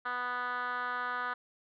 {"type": "tone with band-pass filter", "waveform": "10% pulse", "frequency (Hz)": 246.9, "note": "B3", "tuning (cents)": 0, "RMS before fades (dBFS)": -35, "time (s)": [0.05, 1.34], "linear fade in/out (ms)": 10, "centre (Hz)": 1400, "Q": 2.8, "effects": ["resampled to 11025 Hz"]}